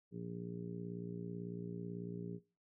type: harmonic tone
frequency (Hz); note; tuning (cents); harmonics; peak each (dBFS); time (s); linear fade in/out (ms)
58.1; A#1; -5; 2 / 3 / 4 / 5 / 6 / 7 / 8; -50 / -44 / -53 / -51 / -60 / -50 / -62; 0.11-2.4; 50
effects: noise-tail reverb RT60 0.3 s tail -19 dB re dry